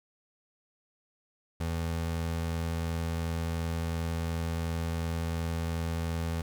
square tone pair together, 82.8 / 165.6 Hz, E2 / E3, +8 / +8 cents, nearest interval octave, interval 1200 cents, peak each -32 / -36 dBFS, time 1.6-6.42 s, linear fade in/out 5 ms, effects none

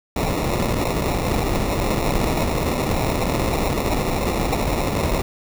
pink noise with sample-and-hold, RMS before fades -21 dBFS, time 0.16-5.22 s, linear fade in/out 5 ms, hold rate 1575 Hz, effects none

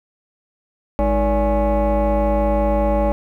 sine tone with frequency modulation, 312.6 Hz, D#4, 8 cents sharp, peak -12 dBFS, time 0.99-3.12 s, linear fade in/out 0 ms, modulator 260 Hz, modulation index 1.9, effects tanh soft clip ceiling -13 dBFS + 9-bit

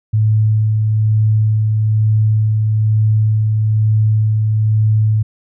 sine tone with tremolo, 108.3 Hz, A2, 27 cents flat, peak -9 dBFS, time 0.13-5.23 s, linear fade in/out 10 ms, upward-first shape sine, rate 1.1 Hz, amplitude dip 25%, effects none

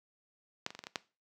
clicks, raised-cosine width 0.2 ms, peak -16 / -27 / -27 / -26 / -27 / -24 / -15 dBFS, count 7, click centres 0.664 / 0.705 / 0.75 / 0.791 / 0.839 / 0.869 / 0.958 s, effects noise-tail reverb RT60 0.3 s tail -19 dB re dry + high-pass 150 Hz 12 dB/octave

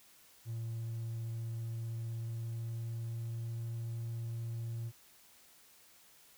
triangle tone with pitch glide, 114.4 to 115.53 Hz, A#2 to A#2, -32 to -15 cents, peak -34 dBFS, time 0.45-4.92 s, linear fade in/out 50 ms, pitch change +17 cents, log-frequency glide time 1.79-3.65 s, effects tanh soft clip ceiling -31 dBFS + white hiss -62 dBFS RMS until 6.37 s

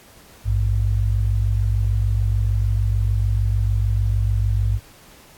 sine tone pair together, 55.91 / 102.6 Hz, A1 / G#2, +28 / -21 cents, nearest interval major seventh, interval 1051 cents, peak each -19 dBFS, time 0.44-4.8 s, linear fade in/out 50 ms, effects pink hiss -48 dBFS RMS until 5.37 s + AAC 64 kbps

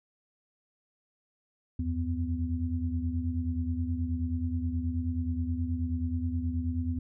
sine tone cluster, 81.2 / 90.6 / 251.3 Hz, E2 / F#2 / B3, -26 / -36 / +30 cents, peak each -31 / -34 / -33 dBFS, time 1.79-6.99 s, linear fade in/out 5 ms, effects none

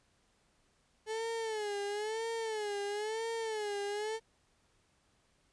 35% pulse tone with vibrato, 430 Hz, A4, 40 cents flat, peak -33 dBFS, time 1.06-4.2 s, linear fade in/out 50 ms, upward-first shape sine, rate 1 Hz, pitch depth 110 cents each way, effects pink hiss -72 dBFS RMS until 5.52 s + resampled to 22050 Hz

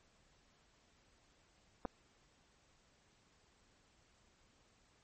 clicks, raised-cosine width 1 ms, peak -26 dBFS, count 2, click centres 1.851 / 1.855 s, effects pink hiss -71 dBFS RMS until 5.03 s + MP3 32 kbps

